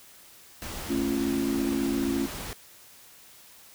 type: noise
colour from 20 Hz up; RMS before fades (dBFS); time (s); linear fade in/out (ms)
pink; -37; 0.62-2.53; 0
type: chord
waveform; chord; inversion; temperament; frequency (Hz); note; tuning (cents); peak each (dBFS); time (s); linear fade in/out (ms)
sine; A augmented; none; just; 220 / 275 / 343.8; A3 / C#4 / E#4; 0 / -14 / -27; -31 / -27 / -30; 0.89-2.27; 20
effects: white hiss -52 dBFS RMS until 3.74 s